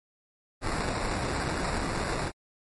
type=noise with sample-and-hold; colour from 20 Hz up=pink; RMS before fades=-30 dBFS; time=0.61-2.32 s; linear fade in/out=50 ms; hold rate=3150 Hz; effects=MP3 48 kbps